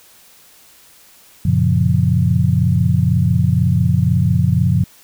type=chord; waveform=sine; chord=Gb major seventh; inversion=none; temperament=equal; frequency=92.5 / 116.54 / 138.59 / 174.61 Hz; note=Gb2 / Bb2 / Db3 / F3; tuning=0 / 0 / 0 / 0 cents; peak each=-17 dBFS; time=1.45-4.84 s; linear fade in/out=5 ms; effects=white hiss -47 dBFS RMS until 5.03 s